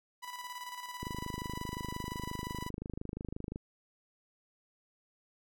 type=tone with tremolo; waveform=sawtooth; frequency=987.8 Hz; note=B5; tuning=in tune; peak=-36 dBFS; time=0.22-2.7 s; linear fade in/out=20 ms; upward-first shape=square; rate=18 Hz; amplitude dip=50%
type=click train; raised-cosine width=3 ms; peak=-26 dBFS; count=66; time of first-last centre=1.03-3.559 s; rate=25.7 Hz
effects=none